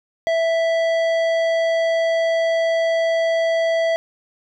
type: tone with tanh clipping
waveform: sine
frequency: 659.3 Hz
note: E5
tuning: in tune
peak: -18 dBFS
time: 0.27-3.96 s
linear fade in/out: 0 ms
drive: 13 dB
effects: none